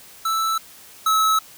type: tone pair in turn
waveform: square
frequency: 1318.5 / 1295.8 Hz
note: E6 / E6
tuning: 0 / -30 cents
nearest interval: unison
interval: 30 cents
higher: first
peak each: -20 / -16 dBFS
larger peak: second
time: 0.25-0.58 / 1.06-1.39 s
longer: neither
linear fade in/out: 5 ms
effects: white hiss -45 dBFS RMS until 1.57 s